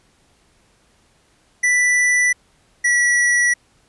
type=tone pair in turn; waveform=square; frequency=1975.5 / 1940.4 Hz; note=B6 / B6; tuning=0 / -31 cents; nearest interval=unison; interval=31 cents; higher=first; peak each=-14 dBFS; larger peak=neither; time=1.63-2.33 / 2.84-3.54 s; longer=neither; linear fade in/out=10 ms; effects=pink hiss -58 dBFS RMS until 3.88 s + resampled to 24000 Hz